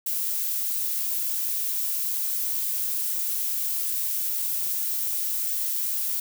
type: noise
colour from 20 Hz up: violet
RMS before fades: -27 dBFS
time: 0.06-6.2 s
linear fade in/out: 5 ms
effects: none